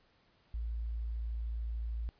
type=tone; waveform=sine; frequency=56.7 Hz; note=A#1; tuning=47 cents flat; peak=-34 dBFS; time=0.54-2.09 s; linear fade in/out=0 ms; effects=pink hiss -69 dBFS RMS until 2.19 s + resampled to 11025 Hz